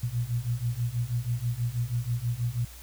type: beating tone pair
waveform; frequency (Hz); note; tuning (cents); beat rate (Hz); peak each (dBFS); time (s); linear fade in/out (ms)
sine; 116.54 / 122.74; A#2 / B2; 0 / -10; 6.2; -30 / -29; 0.03-2.65; 5
effects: added 60 Hz sine -45 dBFS peak until 2.82 s + white hiss -49 dBFS RMS until 2.82 s